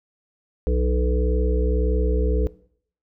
harmonic tone with a mistuned harmonic, 61.74 Hz, B1, in tune, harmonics 1 / 3 / 5 / 7 / 8, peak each -19 / -30 / -32 / -27 / -29 dBFS, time 0.67-2.47 s, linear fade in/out 0 ms, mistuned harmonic 3, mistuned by -18 cents, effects noise-tail reverb RT60 0.6 s tail -19 dB re dry

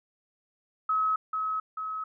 sine tone with echo, 1282 Hz, E6, 49 cents flat, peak -23 dBFS, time 0.89-1.16 s, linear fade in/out 5 ms, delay 440 ms, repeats 2, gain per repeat -4 dB, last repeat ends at 2.04 s, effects none

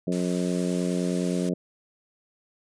harmonic tone, 89.6 Hz, F2, 45 cents sharp, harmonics 2 / 3 / 4 / 5 / 6 / 7, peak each -26 / -30 / -32 / -34 / -36 / -37 dBFS, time 0.07-1.54 s, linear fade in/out 5 ms
white noise, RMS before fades -40 dBFS, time 0.12-1.49 s, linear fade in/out 0 ms
effects resampled to 22050 Hz

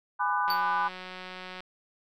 sine chord, G# half-diminished seventh, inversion none, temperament just, 830.6 / 996.7 / 1196.1 / 1495.1 Hz, G#5 / B5 / D6 / F#6, 0 / +16 / +31 / +18 cents, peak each -31 / -28 / -31 / -32 dBFS, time 0.19-0.89 s, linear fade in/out 20 ms
click train, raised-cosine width 0.3 ms, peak -25 dBFS, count 208, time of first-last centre 0.48-1.605 s, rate 184 Hz
square tone with exponential decay, 4573 Hz, D8, 47 cents flat, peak -27 dBFS, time 0.5-0.64 s, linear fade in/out 2 ms, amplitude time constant 30 ms
effects none

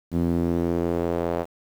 sawtooth tone with band-pass filter sweep, 85.2 Hz, F2, 42 cents flat, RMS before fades -24 dBFS, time 0.11-1.46 s, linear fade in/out 50 ms, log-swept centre 230 to 600 Hz, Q 1.7, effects 8-bit

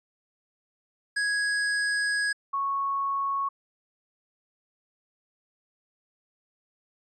square / sine tone pair in turn, 1661.2 / 1105 Hz, G#6 / C#6, 0 / -6 cents, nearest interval perfect fifth, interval 706 cents, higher first, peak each -25 dBFS, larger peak neither, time 1.16-2.33 / 2.53-3.49 s, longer first, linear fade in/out 10 ms, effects resampled to 24000 Hz

